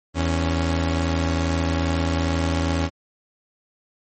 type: tone pair together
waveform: sawtooth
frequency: 82.4 / 277.2 Hz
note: E2 / C#4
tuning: 0 / 0 cents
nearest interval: octave + major sixth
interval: 2100 cents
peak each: -17 / -21 dBFS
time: 0.14-2.9 s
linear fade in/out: 50 ms
effects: MP3 32 kbps